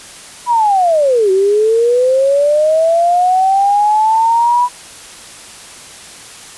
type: linear two-way sweep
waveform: sine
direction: down then up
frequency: 987.8 to 374.1 to 987.8 Hz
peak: -8 dBFS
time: 0.46-4.69 s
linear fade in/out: 50 ms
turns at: 1.31 s
effects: white hiss -34 dBFS RMS until 6.57 s + resampled to 24000 Hz